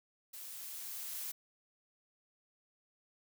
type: noise with level ramp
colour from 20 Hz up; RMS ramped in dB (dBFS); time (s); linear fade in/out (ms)
blue; -48 to -41; 0.33-1.32; 10
effects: none